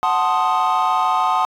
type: chord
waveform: triangle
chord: F# diminished seventh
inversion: none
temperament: equal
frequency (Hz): 740 / 880 / 1046.5 / 1244.5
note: F#5 / A5 / C6 / Eb6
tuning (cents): 0 / 0 / 0 / 0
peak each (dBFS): -18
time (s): 0.03-1.45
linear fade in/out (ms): 0
effects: tanh soft clip ceiling -8 dBFS